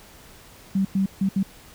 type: tone bursts at uneven times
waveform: sine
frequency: 193.5 Hz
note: G3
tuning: 22 cents flat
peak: -18 dBFS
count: 4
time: 0.75-0.85 / 0.95-1.06 / 1.21-1.29 / 1.36-1.43 s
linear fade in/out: 5 ms
effects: pink hiss -48 dBFS RMS until 1.74 s